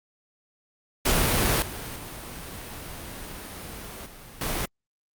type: noise with level steps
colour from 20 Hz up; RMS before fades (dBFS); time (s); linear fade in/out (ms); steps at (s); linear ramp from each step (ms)
pink; -22 / -35 / -38 / -45 / -28; 1.05-4.66; 10; 1.62 / 1.96 / 4.06 / 4.41; 2
effects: Opus 48 kbps